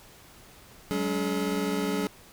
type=tone cluster; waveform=square; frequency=188.2 / 207.6 / 282.9 / 425.5 Hz; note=F#3 / G#3 / C#4 / G#4; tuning=+30 / 0 / +35 / +42 cents; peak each=-32 / -36 / -32 / -32 dBFS; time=0.91-2.07 s; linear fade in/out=0 ms; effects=pink hiss -52 dBFS RMS until 2.32 s